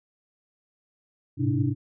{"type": "tone cluster", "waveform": "sine", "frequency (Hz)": [104.7, 113.2, 130, 290.5, 319.2], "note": ["G#2", "A2", "C3", "D4", "D#4"], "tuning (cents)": [15, 50, -11, -19, 44], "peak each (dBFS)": [-28, -31, -25, -27, -32], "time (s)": [1.37, 1.75], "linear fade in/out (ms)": 50, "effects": []}